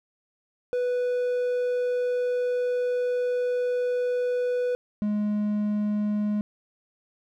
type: tone pair in turn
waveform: triangle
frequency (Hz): 493.9 / 209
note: B4 / G#3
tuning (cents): 0 / +11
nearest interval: octave + minor third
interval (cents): 1489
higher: first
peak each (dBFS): -21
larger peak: neither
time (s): 0.73-4.75 / 5.02-6.41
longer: first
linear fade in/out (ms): 0
effects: none